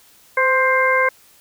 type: harmonic tone with a mistuned harmonic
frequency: 525 Hz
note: C5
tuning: 6 cents sharp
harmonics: 1 / 2 / 3 / 4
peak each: -19 / -19 / -19 / -19 dBFS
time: 0.37-1.09 s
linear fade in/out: 5 ms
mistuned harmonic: 1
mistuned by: -26 cents
effects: white hiss -51 dBFS RMS until 1.4 s